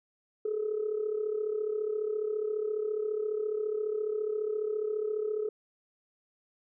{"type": "tone with amplitude modulation", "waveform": "sine", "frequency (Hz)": 427.1, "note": "G#4", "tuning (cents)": 48, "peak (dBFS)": -25, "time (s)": [0.45, 5.49], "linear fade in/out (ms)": 5, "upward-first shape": "sine", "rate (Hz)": 34.6, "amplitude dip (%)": 70, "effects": ["tanh soft clip ceiling -22 dBFS"]}